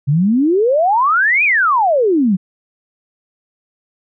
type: exponential two-way sweep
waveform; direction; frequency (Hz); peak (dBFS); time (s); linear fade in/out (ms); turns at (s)
sine; up then down; 133 to 2535 to 175.2; -10; 0.07-2.37; 20; 1.44
effects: none